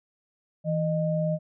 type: tone pair together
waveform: sine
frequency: 162.9 / 615 Hz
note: E3 / D#5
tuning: -20 / -20 cents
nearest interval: octave + major seventh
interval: 2300 cents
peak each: -25 / -27 dBFS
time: 0.64-1.39 s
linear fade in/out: 50 ms
effects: none